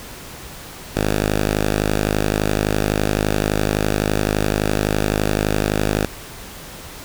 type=tone; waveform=5% pulse; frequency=51.8 Hz; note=G#1; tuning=4 cents flat; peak=-6 dBFS; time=0.95-6.06 s; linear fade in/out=10 ms; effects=pink hiss -36 dBFS RMS until 7.04 s